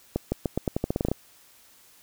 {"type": "accelerating click train", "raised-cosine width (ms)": 2, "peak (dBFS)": -11, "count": 13, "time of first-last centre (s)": [0.16, 1.116], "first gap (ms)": 160, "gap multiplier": 0.86, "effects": ["white hiss -56 dBFS RMS until 2.02 s"]}